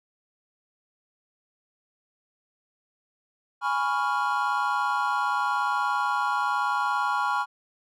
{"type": "chord", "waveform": "triangle", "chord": "C# dominant seventh", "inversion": "second", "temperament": "equal", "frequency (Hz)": [830.6, 987.8, 1108.7, 1396.9], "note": ["G#5", "B5", "C#6", "E#6"], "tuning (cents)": [0, 0, 0, 0], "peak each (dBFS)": -27, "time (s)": [3.61, 7.46], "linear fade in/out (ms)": 50, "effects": []}